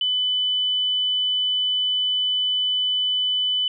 sine tone, 3000 Hz, F#7, 23 cents sharp, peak -19 dBFS, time 0.01-3.68 s, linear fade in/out 2 ms, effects none

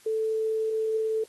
sine tone, 440 Hz, A4, in tune, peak -24 dBFS, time 0.06-1.24 s, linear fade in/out 5 ms, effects white hiss -56 dBFS RMS until 1.28 s + AAC 32 kbps

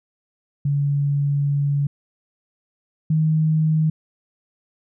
sine tone pair in turn, 142.5 / 156.83 Hz, C#3 / D#3, +48 / +14 cents, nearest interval major second, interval 166 cents, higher second, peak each -17 / -15 dBFS, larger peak second, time 0.65-1.87 / 3.1-3.9 s, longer first, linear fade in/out 5 ms, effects none

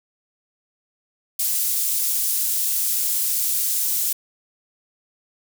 pink high-pass noise, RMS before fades -22 dBFS, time 1.39-4.13 s, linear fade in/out 5 ms, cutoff 9700 Hz, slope 12 dB/octave, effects none

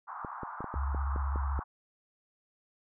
white band-pass noise, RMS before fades -42 dBFS, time 0.07-1.64 s, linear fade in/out 20 ms, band 820 to 1300 Hz, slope 48 dB/octave
clicks, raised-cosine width 2 ms, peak -25 dBFS, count 9, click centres 0.248 / 0.433 / 0.606 / 0.643 / 0.741 / 0.947 / 1.161 / 1.359 / 1.591 s
sine tone with vibrato, 69.3 Hz, C#2, in tune, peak -29 dBFS, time 0.75-1.6 s, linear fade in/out 10 ms, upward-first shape sine, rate 16 Hz, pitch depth 71 cents each way
effects none

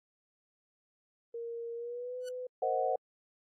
sine tone with pitch glide, 466.2 to 502.6 Hz, A#4 to B4, 0 to +30 cents, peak -37 dBFS, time 1.34-2.47 s, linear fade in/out 5 ms, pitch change +130 cents, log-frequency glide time 1.75-2.17 s
10% pulse tone with exponential growth, 1487 Hz, F#6, 8 cents sharp, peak -36 dBFS, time 2.2-2.29 s, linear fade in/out 5 ms, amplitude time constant 19 ms
sine chord, C half-diminished seventh, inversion third, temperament equal, 466.2 / 523.3 / 622.3 / 740 Hz, Bb4 / C5 / Eb5 / Gb5, 0 / 0 / 0 / 0 cents, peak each -36 / -33 / -36 / -32 dBFS, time 2.62-2.96 s, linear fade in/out 5 ms
effects AAC 48 kbps

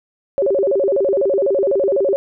sine tone with vibrato, 466.2 Hz, A#4, in tune, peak -13 dBFS, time 0.38-2.16 s, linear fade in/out 0 ms, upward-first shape square, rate 12 Hz, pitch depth 300 cents each way, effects none

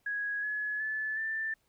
sine tone with pitch steps, 1661.2 / 1698.1 / 1735.7 / 1774.3 Hz, G#6 / G#6 / A6 / A6, 0 / +38 / -24 / +14 cents, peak -31 dBFS, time 0.06-1.54 s, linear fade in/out 5 ms, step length 370 ms, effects pink hiss -73 dBFS RMS until 1.68 s

